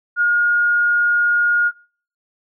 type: tone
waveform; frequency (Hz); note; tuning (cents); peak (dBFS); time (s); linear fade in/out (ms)
sine; 1429; F6; +39; -12; 0.16-1.72; 50
effects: noise-tail reverb RT60 0.5 s tail -25 dB re dry